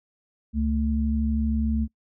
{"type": "tone pair together", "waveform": "sine", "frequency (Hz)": [69.83, 221.7], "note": ["C#2", "A3"], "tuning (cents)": [13, 13], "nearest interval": "octave + minor sixth", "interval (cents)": 2000, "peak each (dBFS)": -24, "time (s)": [0.53, 1.88], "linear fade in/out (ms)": 50, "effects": ["noise-tail reverb RT60 0.1 s tail -24 dB re dry"]}